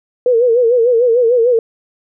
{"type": "tone with vibrato", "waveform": "sine", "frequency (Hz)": 477.1, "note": "A#4", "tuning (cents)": 40, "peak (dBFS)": -8, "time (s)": [0.26, 1.59], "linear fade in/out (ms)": 2, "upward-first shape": "sine", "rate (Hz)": 6.7, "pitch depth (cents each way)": 100, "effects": []}